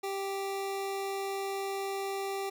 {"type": "tone", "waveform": "25% pulse", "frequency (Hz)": 392, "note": "G4", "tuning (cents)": 0, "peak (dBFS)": -29, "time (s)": [0.03, 2.5], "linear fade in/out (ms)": 10, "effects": []}